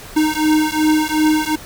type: beating tone pair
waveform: square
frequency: 307.6 / 310.3 Hz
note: D#4 / D#4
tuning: -20 / -5 cents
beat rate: 2.7 Hz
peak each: -17 / -17 dBFS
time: 0.16-1.56 s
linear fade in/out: 10 ms
effects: pink hiss -36 dBFS RMS until 1.65 s